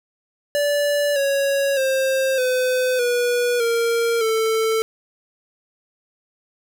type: tone with pitch steps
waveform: square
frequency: 580 / 554.8 / 530.6 / 507.6 / 485.5 / 464.4 / 444.2 Hz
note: D5 / C#5 / C5 / B4 / B4 / A#4 / A4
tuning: -22 / +1 / +24 / +47 / -30 / -7 / +16 cents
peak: -18 dBFS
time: 0.55-4.82 s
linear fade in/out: 0 ms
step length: 610 ms
effects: none